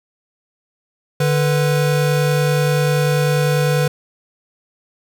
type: tone pair together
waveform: square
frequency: 147.9 / 493.9 Hz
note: D3 / B4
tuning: +13 / 0 cents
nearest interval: octave + major sixth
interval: 2087 cents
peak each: -16 / -20 dBFS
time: 1.2-3.88 s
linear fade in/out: 5 ms
effects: none